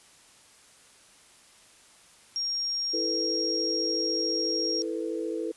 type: tone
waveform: sine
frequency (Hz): 5580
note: F8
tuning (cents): -2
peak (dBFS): -27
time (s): 2.36-4.82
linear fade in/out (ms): 0
type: chord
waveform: sine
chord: E suspended fourth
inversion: none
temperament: equal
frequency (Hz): 329.6 / 440 / 493.9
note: E4 / A4 / B4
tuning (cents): 0 / 0 / 0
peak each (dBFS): -32 / -33 / -35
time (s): 2.93-5.52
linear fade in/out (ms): 10
effects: white hiss -56 dBFS RMS until 5.56 s + resampled to 24000 Hz